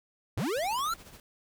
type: linear sweep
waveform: square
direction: up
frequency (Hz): 73.42 to 1396.9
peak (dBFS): -29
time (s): 0.37-0.94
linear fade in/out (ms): 5
type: noise with tremolo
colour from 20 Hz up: pink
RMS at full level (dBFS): -48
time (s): 0.56-1.2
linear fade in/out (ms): 2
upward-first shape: triangle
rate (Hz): 14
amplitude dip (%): 65
effects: none